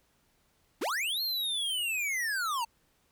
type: linear two-way sweep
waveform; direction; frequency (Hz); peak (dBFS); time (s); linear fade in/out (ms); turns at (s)
square; up then down; 207.7 to 4304 to 879; -30; 0.81-2.65; 10; 1.22
effects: pink hiss -70 dBFS RMS until 3.11 s